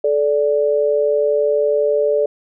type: tone pair together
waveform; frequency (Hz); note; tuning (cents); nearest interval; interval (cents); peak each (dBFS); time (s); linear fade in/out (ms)
sine; 434 / 584; A4 / D5; -24 / -10; perfect fourth; 514; -16; 0.04-2.26; 5
effects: none